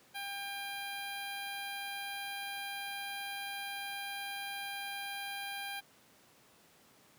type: tone with notch filter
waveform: 10% pulse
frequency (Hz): 799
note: G5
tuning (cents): +33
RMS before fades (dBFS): -41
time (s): 0.14-5.81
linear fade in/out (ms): 20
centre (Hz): 5800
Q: 1.5
effects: pink hiss -63 dBFS RMS until 7.18 s + high-pass 150 Hz 12 dB/octave